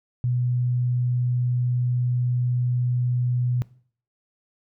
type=tone; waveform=sine; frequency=123.47 Hz; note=B2; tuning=in tune; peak=-20 dBFS; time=0.24-3.62 s; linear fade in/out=0 ms; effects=noise-tail reverb RT60 0.5 s tail -20 dB re dry